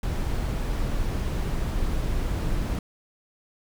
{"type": "noise", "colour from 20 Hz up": "brown", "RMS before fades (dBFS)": -26, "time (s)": [0.03, 2.79], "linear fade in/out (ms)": 2, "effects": []}